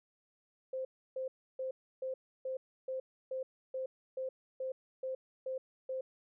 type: tone bursts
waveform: sine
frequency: 522 Hz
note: C5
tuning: 4 cents flat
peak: -35 dBFS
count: 13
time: 0.73-6.01 s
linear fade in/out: 5 ms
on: 120 ms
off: 310 ms
effects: none